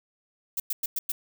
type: noise bursts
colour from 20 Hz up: violet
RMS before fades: -28 dBFS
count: 5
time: 0.57-1.12 s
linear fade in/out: 5 ms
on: 30 ms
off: 100 ms
effects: none